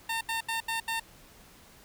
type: tone bursts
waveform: 15% pulse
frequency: 907 Hz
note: A#5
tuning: 48 cents flat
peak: -23 dBFS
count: 5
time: 0.09-0.998 s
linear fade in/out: 5 ms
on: 120 ms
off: 77 ms
effects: pink hiss -55 dBFS RMS until 1.84 s